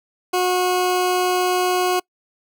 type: tone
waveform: 20% pulse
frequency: 363.5 Hz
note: F#4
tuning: 31 cents flat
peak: -12 dBFS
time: 0.33-2 s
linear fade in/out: 10 ms
effects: noise-tail reverb RT60 0.1 s tail -26 dB re dry